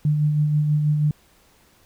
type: tone with tremolo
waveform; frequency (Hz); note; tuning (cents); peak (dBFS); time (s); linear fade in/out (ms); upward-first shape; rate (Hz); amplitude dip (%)
sine; 150; D3; +37; -15; 0.05-1.11; 2; sine; 6.2; 35
effects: pink hiss -57 dBFS RMS until 1.85 s